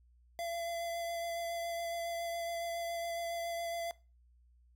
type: tone with vibrato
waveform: square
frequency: 679 Hz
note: F5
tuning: 49 cents flat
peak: -37 dBFS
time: 0.39-3.91 s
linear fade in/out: 0 ms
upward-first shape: triangle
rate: 7.2 Hz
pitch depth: 16 cents each way
effects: noise-tail reverb RT60 0.3 s tail -20 dB re dry + added 60 Hz sine -62 dBFS peak until 4.75 s